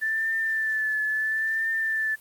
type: tone with vibrato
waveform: sine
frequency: 1760 Hz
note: A6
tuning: in tune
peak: -23 dBFS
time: 0.01-2.16 s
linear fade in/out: 20 ms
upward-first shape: triangle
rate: 0.74 Hz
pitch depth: 39 cents each way
effects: white hiss -53 dBFS RMS until 2.2 s + Opus 24 kbps